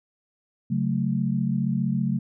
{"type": "chord", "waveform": "sine", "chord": "F# minor", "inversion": "second", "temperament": "equal", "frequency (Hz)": [138.59, 185, 220], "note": ["C#3", "F#3", "A3"], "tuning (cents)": [0, 0, 0], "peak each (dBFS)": -26, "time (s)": [0.7, 2.19], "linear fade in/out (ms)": 10, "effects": []}